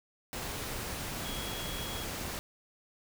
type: tone in noise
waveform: sine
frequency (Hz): 3322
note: G#7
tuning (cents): 0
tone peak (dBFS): -43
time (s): 1.25-2.04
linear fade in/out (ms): 0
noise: pink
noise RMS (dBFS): -38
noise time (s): 0.33-2.39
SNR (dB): -8
effects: none